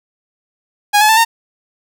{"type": "tone with pitch steps", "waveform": "sawtooth", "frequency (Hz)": [825, 854.1, 884.2, 915.4], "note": ["G#5", "G#5", "A5", "A#5"], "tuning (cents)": [-12, 48, 8, -32], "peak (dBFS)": -4, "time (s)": [0.93, 1.25], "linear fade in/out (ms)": 20, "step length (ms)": 80, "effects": []}